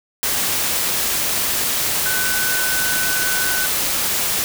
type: tone in noise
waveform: sine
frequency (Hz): 1506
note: F#6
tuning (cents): +30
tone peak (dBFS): -22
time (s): 2.06-3.66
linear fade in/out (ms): 0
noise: white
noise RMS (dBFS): -20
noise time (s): 0.23-4.44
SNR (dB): -5
effects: none